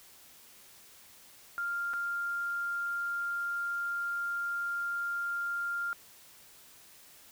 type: tone with dropouts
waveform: sine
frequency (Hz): 1396.9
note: F6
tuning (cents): 0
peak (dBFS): -31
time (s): 1.58-5.93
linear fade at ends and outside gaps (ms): 0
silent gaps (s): 1.934-1.938
effects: white hiss -56 dBFS RMS until 7.31 s